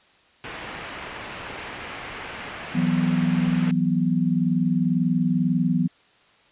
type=low-pass noise; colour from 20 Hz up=white; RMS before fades=-36 dBFS; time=0.44-3.71 s; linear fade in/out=0 ms; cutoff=2700 Hz; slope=24 dB/octave
type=chord; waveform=sine; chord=E suspended second; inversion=none; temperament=equal; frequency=164.81 / 185 / 246.9 Hz; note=E3 / F#3 / B3; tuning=0 / 0 / 0 cents; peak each=-23 dBFS; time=2.74-5.88 s; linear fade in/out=20 ms
effects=white hiss -57 dBFS RMS until 6.51 s + resampled to 8000 Hz